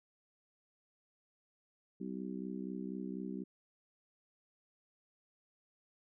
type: harmonic tone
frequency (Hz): 64.1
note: C2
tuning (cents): -35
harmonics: 3 / 4 / 5 / 6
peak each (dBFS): -42 / -44 / -46 / -48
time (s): 2-3.44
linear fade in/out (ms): 10
effects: none